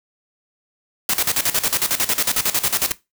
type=noise with tremolo; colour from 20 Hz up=white; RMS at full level=-18 dBFS; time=1.09-2.92 s; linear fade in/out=2 ms; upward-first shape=square; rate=11 Hz; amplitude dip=80%; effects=noise-tail reverb RT60 0.2 s tail -17 dB re dry